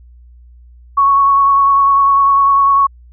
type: tone with vibrato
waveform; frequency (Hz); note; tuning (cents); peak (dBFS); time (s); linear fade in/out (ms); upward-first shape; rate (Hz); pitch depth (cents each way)
sine; 1109; C#6; 0; -7; 0.97-2.87; 10; sine; 10; 16
effects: added 60 Hz sine -38 dBFS peak until 3.12 s